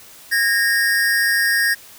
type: tone pair together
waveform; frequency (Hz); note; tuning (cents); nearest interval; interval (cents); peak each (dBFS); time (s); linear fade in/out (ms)
square; 1644 / 1846.4; G#6 / A#6; -18 / -17; major second; 201; -19 / -18; 0.31-1.75; 20
effects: white hiss -43 dBFS RMS until 1.98 s